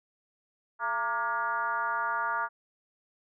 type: tone with frequency modulation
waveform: sine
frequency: 1174.7 Hz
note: D6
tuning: in tune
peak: -27 dBFS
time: 0.79-2.49 s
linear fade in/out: 50 ms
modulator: 249 Hz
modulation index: 1.5
effects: none